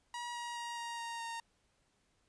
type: tone with pitch steps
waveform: sawtooth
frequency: 959 / 951.8 / 944.7 / 937.6 / 930.6 / 923.7 Hz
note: A#5 / A#5 / A#5 / A#5 / A#5 / A#5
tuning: +49 / +36 / +23 / +10 / -3 / -16 cents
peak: -36 dBFS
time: 0.14-1.4 s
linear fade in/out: 2 ms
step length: 210 ms
effects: pink hiss -75 dBFS RMS until 2.28 s + resampled to 22050 Hz